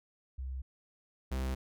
sine / 45% pulse tone pair in turn, 65.3 / 65.3 Hz, C2 / C2, -3 / -3 cents, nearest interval unison, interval 0 cents, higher neither, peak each -36 / -32 dBFS, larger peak second, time 0.38-0.62 / 1.31-1.55 s, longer neither, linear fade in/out 10 ms, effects none

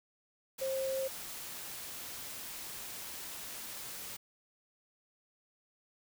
sine tone in noise, 532 Hz, C5, 29 cents sharp, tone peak -32 dBFS, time 0.61-1.08 s, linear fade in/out 10 ms, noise white, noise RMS -44 dBFS, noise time 0.58-4.17 s, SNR +9 dB, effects none

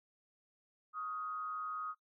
sine tone with frequency modulation, 1252 Hz, D#6, 10 cents sharp, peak -38 dBFS, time 0.93-1.95 s, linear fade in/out 50 ms, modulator 145 Hz, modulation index 0.44, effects noise-tail reverb RT60 0.1 s tail -21 dB re dry

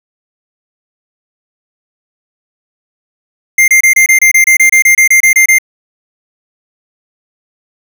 square tone bursts, 2100 Hz, C7, 6 cents sharp, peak -4 dBFS, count 16, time 3.58-5.585 s, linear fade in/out 5 ms, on 100 ms, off 27 ms, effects none

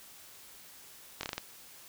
slowing click train, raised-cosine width 0.2 ms, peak -17 dBFS, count 6, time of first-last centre 1.21-1.38 s, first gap 22 ms, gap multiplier 1.22, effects white hiss -53 dBFS RMS until 1.88 s

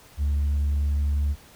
sine tone with tanh clipping, 72.1 Hz, D2, 31 cents flat, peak -21 dBFS, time 0.17-1.36 s, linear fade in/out 50 ms, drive 1 dB, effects pink hiss -51 dBFS RMS until 1.55 s

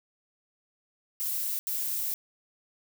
violet noise bursts at uneven times, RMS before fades -31 dBFS, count 2, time 1.2-1.59 / 1.67-2.14 s, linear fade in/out 0 ms, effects none

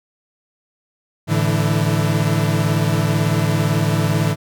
40% pulse chord, A suspended fourth, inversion none, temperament equal with one note detuned, 108.24 / 146.83 / 164.81 Hz, A2 / D3 / E3, -28 / 0 / 0 cents, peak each -19 dBFS, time 1.27-4.36 s, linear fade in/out 50 ms, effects none

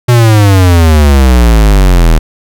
square exponential sweep, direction down, 124.2 to 38.89 Hz, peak -3 dBFS, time 0.08-2.19 s, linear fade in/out 10 ms, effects none

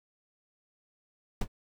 brown noise with exponential decay, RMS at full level -19 dBFS, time 1.41-1.48 s, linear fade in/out 5 ms, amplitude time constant 15 ms, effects none

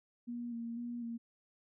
sine tone with vibrato, 235.8 Hz, A#3, 20 cents sharp, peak -38 dBFS, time 0.27-1.18 s, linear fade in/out 20 ms, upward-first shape square, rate 2 Hz, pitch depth 25 cents each way, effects none

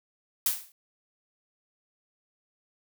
blue noise with exponential decay, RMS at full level -22 dBFS, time 0.46-0.72 s, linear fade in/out 2 ms, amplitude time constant 56 ms, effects none

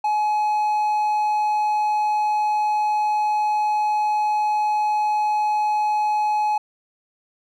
triangle tone, 846 Hz, G#5, 32 cents sharp, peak -16 dBFS, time 0.04-6.58 s, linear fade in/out 5 ms, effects none

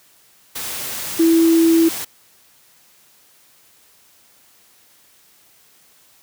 sine tone in noise, 329.6 Hz, E4, in tune, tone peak -10 dBFS, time 1.19-1.89 s, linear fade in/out 10 ms, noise white, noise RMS -27 dBFS, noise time 0.55-2.05 s, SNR +14 dB, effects white hiss -53 dBFS RMS until 6.22 s + high-pass 60 Hz 12 dB/octave

